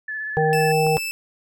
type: tone with vibrato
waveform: sine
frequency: 1729 Hz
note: A6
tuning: 31 cents flat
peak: -26 dBFS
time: 0.08-0.72 s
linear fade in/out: 5 ms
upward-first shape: square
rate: 16 Hz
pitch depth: 17 cents each way
type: harmonic tone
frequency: 155.9 Hz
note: D#3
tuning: 4 cents sharp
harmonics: 1 / 3 / 5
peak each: -22 / -19 / -21 dBFS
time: 0.37-0.97 s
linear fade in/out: 0 ms
type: tone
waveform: sawtooth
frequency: 2637 Hz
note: E7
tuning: in tune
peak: -22 dBFS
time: 0.53-1.11 s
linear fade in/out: 0 ms
type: clicks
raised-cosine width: 1 ms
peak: -19 dBFS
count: 2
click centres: 0.867 / 0.98 s
effects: none